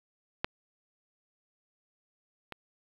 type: clicks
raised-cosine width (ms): 0.3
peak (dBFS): -11 / -23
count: 2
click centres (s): 0.445 / 2.523
effects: low-pass 4000 Hz 12 dB/octave + 8-bit